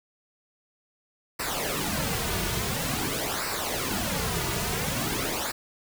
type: noise with flanger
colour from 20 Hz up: pink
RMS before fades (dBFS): -29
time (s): 1.39-5.52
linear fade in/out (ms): 10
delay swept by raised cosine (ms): 0.3 to 3.8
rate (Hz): 0.48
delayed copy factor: -0.7
effects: none